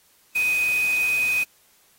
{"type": "tone in noise", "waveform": "sine", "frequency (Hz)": 2502, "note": "D#7", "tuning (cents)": 9, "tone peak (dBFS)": -19, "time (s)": [0.35, 1.44], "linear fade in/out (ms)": 10, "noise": "white", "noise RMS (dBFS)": -35, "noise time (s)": [0.35, 1.44], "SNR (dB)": 13, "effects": ["white hiss -59 dBFS RMS until 1.98 s", "AAC 48 kbps"]}